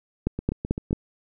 two click trains, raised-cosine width 3 ms, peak -9 / -16 dBFS, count 4 / 5, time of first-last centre 0.27-0.929 / 0.39-0.909 s, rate 4.55 / 7.71 Hz, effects none

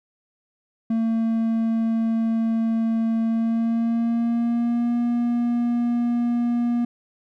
triangle tone with pitch glide, 226.1 to 238.6 Hz, A3 to A#3, +47 to +41 cents, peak -17 dBFS, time 0.9-6.85 s, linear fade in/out 5 ms, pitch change +94 cents, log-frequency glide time 3.25-4.97 s, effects none

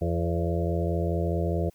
harmonic tone with a mistuned harmonic, 84.8 Hz, E2, 50 cents sharp, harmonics 1 / 2 / 4 / 5 / 6 / 7 / 8, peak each -27 / -30 / -33 / -34 / -35 / -35 / -36 dBFS, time 0.01-1.7 s, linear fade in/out 10 ms, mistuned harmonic 7, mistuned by -27 cents, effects white hiss -64 dBFS RMS until 1.74 s

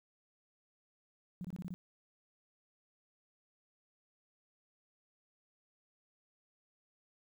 sine tone bursts, 180 Hz, F#3, 47 cents flat, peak -39 dBFS, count 6, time 1.41-1.74 s, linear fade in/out 0 ms, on 35 ms, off 24 ms, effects 12-bit

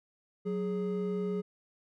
triangle tone pair together, 185 / 416.4 Hz, F#3 / G#4, 0 / +5 cents, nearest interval octave + major second, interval 1405 cents, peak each -31 / -31 dBFS, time 0.45-1.42 s, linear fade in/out 20 ms, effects none

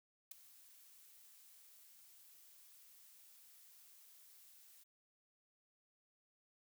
blue noise with ADSR envelope, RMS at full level -45 dBFS, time 0.31-4.84 s, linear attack 8 ms, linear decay 4 ms, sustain -18 dB, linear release 12 ms, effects none

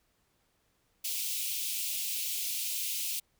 white high-pass noise, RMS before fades -34 dBFS, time 1.04-3.2 s, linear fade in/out 10 ms, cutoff 2400 Hz, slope 48 dB/octave, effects pink hiss -73 dBFS RMS until 3.39 s

